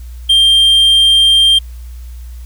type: tone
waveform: triangle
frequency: 3180 Hz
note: G7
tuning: 24 cents sharp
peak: -4 dBFS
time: 0.29-1.59 s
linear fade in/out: 10 ms
effects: added 60 Hz sine -26 dBFS peak until 2.45 s + white hiss -47 dBFS RMS until 2.45 s